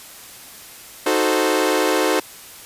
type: chord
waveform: sawtooth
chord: D# diminished seventh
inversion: none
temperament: equal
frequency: 311.1 / 370 / 440 / 523.3 Hz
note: D#4 / F#4 / A4 / C5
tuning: 0 / 0 / 0 / 0 cents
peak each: -18 dBFS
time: 1.06-2.2 s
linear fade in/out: 5 ms
effects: white hiss -40 dBFS RMS until 2.65 s + resampled to 32000 Hz